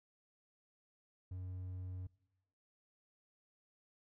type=tone; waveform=triangle; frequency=92 Hz; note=F#2; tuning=9 cents flat; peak=-40 dBFS; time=1.31-2.07 s; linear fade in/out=5 ms; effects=noise-tail reverb RT60 0.9 s tail -22 dB re dry